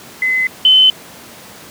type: tone pair in turn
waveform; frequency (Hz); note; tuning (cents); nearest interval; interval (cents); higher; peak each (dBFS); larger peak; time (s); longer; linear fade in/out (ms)
sine; 2035 / 3049; C7 / G7; -49 / -49; perfect fifth; 700; second; -12 / -5; second; 0.22-0.47 / 0.65-0.9; neither; 2
effects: pink hiss -36 dBFS RMS until 1.7 s + high-pass 150 Hz 12 dB/octave